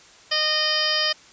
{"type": "harmonic tone", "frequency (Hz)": 615, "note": "D#5", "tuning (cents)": -20, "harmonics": [1, 2, 3, 4, 5, 6, 7, 8, 9], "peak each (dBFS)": [-30, -31, -27, -34, -25, -34, -34, -24, -31], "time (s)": [0.31, 1.13], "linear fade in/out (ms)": 10, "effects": ["white hiss -49 dBFS RMS until 1.32 s", "resampled to 16000 Hz"]}